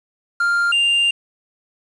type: tone pair in turn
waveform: triangle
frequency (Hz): 1396.9 / 2794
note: F6 / F7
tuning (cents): 0 / 0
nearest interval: octave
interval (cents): 1200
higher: second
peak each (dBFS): -13 / -12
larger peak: second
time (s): 0.4-0.72 / 0.72-1.11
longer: second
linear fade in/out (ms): 5
effects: resampled to 24000 Hz + 7-bit